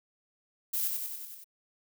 violet noise with echo, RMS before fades -31 dBFS, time 0.73-0.88 s, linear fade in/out 10 ms, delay 94 ms, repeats 6, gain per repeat -3 dB, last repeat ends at 1.444 s, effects none

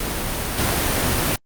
pink noise with level steps, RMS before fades -25 / -20 dBFS, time 0-1.36 s, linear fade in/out 5 ms, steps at 0.58 s, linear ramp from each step 5 ms, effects Opus 32 kbps

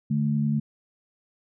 sine tone pair together, 146.83 / 217.7 Hz, D3 / A3, 0 / -18 cents, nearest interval perfect fifth, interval 682 cents, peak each -24 dBFS, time 0.1-0.6 s, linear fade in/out 10 ms, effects none

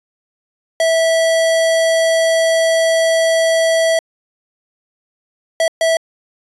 square tone bursts at uneven times, 654 Hz, E5, 14 cents flat, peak -12 dBFS, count 3, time 0.8-3.99 / 5.6-5.68 / 5.81-5.97 s, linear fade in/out 2 ms, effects resampled to 24000 Hz

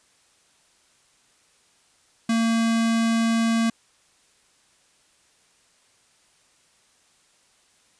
square tone with notch filter, 227.8 Hz, A#3, 40 cents flat, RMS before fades -21 dBFS, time 2.29-3.7 s, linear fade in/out 5 ms, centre 560 Hz, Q 1.7, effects white hiss -61 dBFS RMS until 7.99 s + resampled to 22050 Hz

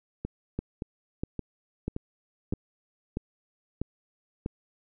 two click trains, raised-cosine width 3 ms, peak -17 / -19 dBFS, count 7 / 5, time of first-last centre 0.59-4.461 / 0.25-2.536 s, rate 1.55 / 1.75 Hz, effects none

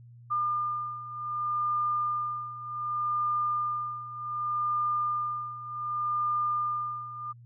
sine beating tone pair, 1204 / 1204.66 Hz, D6 / D6, +43 / +44 cents, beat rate 0.66 Hz, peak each -33 / -29 dBFS, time 0.3-7.33 s, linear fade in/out 20 ms, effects added 119 Hz sine -48 dBFS peak until 7.45 s

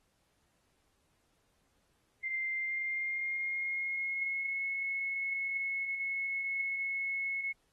sine tone with pitch glide, 2091 to 2187 Hz, C7 to C#7, -2 to -24 cents, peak -32 dBFS, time 2.23-7.53 s, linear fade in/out 20 ms, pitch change +78 cents, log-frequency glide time 2.54-4.64 s, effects pink hiss -75 dBFS RMS until 7.72 s + AAC 32 kbps

